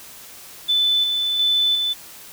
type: tone with tremolo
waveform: sine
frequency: 3508 Hz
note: A7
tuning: 6 cents flat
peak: -15 dBFS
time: 0.68-1.94 s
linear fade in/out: 20 ms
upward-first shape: square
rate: 1.4 Hz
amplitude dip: 35%
effects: white hiss -41 dBFS RMS until 2.32 s